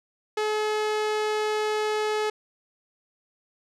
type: tone with low-pass filter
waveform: sawtooth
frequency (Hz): 427.1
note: G#4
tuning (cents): +48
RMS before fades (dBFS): -26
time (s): 0.37-2.3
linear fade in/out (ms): 5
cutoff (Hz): 7100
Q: 0.56
effects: none